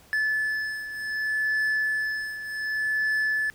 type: beating tone pair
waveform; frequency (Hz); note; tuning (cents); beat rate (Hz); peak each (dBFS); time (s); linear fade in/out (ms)
triangle; 1734 / 1734.66; A6 / A6; -26 / -25; 0.66; -24 / -29; 0.13-3.5; 0
effects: pink hiss -55 dBFS RMS until 3.54 s